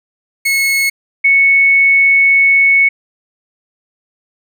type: tone pair in turn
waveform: 40% pulse / sine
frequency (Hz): 2187 / 2211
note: C#7 / C#7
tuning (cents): -24 / -5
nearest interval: unison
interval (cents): 19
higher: second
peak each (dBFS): -10 / -6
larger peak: second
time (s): 0.45-0.9 / 1.24-2.89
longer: second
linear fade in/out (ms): 10
effects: none